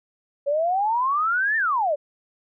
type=exponential two-way sweep; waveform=sine; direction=up then down; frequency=552 to 1826 to 552 Hz; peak=-19 dBFS; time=0.46-1.96 s; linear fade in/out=20 ms; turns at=1.57 s; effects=none